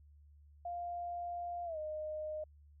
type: tone with pitch glide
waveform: sine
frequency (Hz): 698.5 to 615.1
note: F5 to D#5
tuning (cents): 0 to -20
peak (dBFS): -38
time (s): 0.65-2.44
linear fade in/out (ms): 5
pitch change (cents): -220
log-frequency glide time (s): 1.65-1.78
effects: added 73 Hz sine -58 dBFS peak until 2.8 s